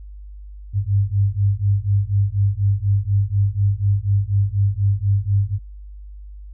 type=beating tone pair; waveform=sine; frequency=98 / 102.1 Hz; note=G2 / G#2; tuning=0 / -29 cents; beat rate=4.1 Hz; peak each=-19 dBFS; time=0.73-5.59 s; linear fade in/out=50 ms; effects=noise-tail reverb RT60 0.1 s tail -21 dB re dry + added 50 Hz sine -34 dBFS peak until 6.53 s